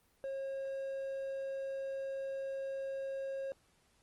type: tone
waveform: triangle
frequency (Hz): 541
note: C#5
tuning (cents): -42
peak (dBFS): -35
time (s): 0.24-3.52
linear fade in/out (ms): 0
effects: pink hiss -71 dBFS RMS until 4.02 s + Opus 24 kbps